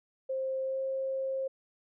sine tone with pitch glide, 528 to 532.9 Hz, C5 to C5, +16 to +32 cents, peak -30 dBFS, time 0.29-1.48 s, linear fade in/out 10 ms, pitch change +16 cents, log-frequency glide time 0.63-0.8 s, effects none

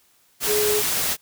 sine tone in noise, 420 Hz, G#4, 19 cents sharp, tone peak -20 dBFS, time 0.46-0.83 s, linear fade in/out 50 ms, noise white, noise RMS -23 dBFS, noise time 0.4-1.17 s, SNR 0 dB, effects white hiss -60 dBFS RMS until 1.21 s

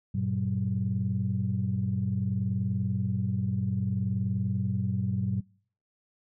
sine tone cluster, 99.2 / 119.8 / 190 Hz, G2 / A#2 / F#3, +21 / +48 / +46 cents, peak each -30 dBFS, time 0.14-5.41 s, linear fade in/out 10 ms, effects noise-tail reverb RT60 0.5 s tail -24 dB re dry + tanh soft clip ceiling -17 dBFS

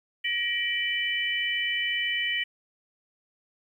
sine tone cluster, 1902 / 2336 / 2994 Hz, A#6 / D7 / F#7, +34 / -10 / +20 cents, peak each -29 / -31 / -29 dBFS, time 0.24-2.44 s, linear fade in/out 10 ms, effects 10-bit

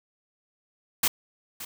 white noise with echo, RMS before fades -22 dBFS, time 1.03-1.08 s, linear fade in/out 5 ms, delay 570 ms, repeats 1, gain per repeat -15 dB, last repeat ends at 1.65 s, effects none

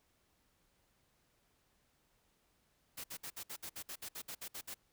white noise bursts, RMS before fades -45 dBFS, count 14, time 2.97-4.744 s, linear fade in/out 10 ms, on 71 ms, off 60 ms, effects pink hiss -75 dBFS RMS until 4.92 s

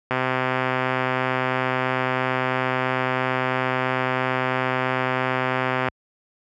click train, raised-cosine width 0.5 ms, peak -7 dBFS, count 746, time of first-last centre 0.11-5.885 s, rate 129 Hz, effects high-pass 60 Hz 12 dB/octave

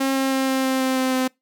sawtooth tone with pitch steps, 269 / 267.5 / 265.9 / 264.4 / 262.9 / 261.3 / 259.8 / 258.3 Hz, C4 / C4 / C4 / C4 / C4 / C4 / C4 / C4, +48 / +38 / +28 / +18 / +8 / -2 / -12 / -22 cents, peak -15 dBFS, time 0-1.28 s, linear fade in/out 10 ms, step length 160 ms, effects noise-tail reverb RT60 0.2 s tail -25 dB re dry

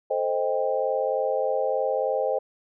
sine chord, A half-diminished seventh, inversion none, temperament equal with one note detuned, 440 / 523.3 / 622.3 / 792.2 Hz, A4 / C5 / Eb5 / G5, 0 / 0 / 0 / +18 cents, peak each -30 / -25 / -28 / -30 dBFS, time 0.1-2.39 s, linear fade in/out 10 ms, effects none

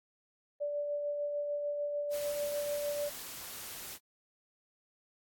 sine tone with tremolo, 583 Hz, D5, 13 cents flat, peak -31 dBFS, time 0.6-3.1 s, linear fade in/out 20 ms, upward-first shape sine, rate 6.7 Hz, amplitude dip 30%
white noise, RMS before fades -44 dBFS, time 2.1-3.99 s, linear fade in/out 50 ms
effects AAC 64 kbps

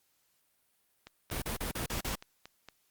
click train, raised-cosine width 0.2 ms, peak -29 dBFS, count 8, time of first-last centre 1.07-2.687 s, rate 4.33 Hz
pink noise bursts, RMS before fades -35 dBFS, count 6, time 1.31-2.155 s, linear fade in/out 5 ms, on 110 ms, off 37 ms
effects white hiss -73 dBFS RMS until 2.9 s + Opus 48 kbps

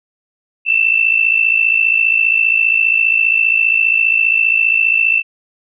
sine tone pair together, 2637 / 2692 Hz, E7 / E7, 0 / +36 cents, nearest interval unison, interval 36 cents, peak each -13 dBFS, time 0.65-5.23 s, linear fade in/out 50 ms, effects none

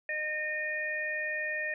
harmonic tone, 612 Hz, D#5, 29 cents flat, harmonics 1 / 3 / 4, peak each -39 / -32 / -38 dBFS, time 0.09-1.74 s, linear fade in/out 2 ms, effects none

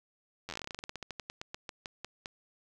slowing click train, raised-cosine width 0.2 ms, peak -22 dBFS, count 27, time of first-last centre 0.49-2.259 s, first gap 10 ms, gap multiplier 1.13, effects none

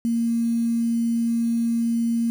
sine tone with quantisation, 232.1 Hz, A#3, 7 cents flat, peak -19 dBFS, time 0.05-2.3 s, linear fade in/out 0 ms, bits 7, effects none

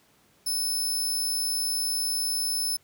20% pulse tone, 5260 Hz, E8, 5 cents flat, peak -20 dBFS, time 0.46-2.77 s, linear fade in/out 10 ms, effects pink hiss -62 dBFS RMS until 2.83 s + high-pass 80 Hz 12 dB/octave

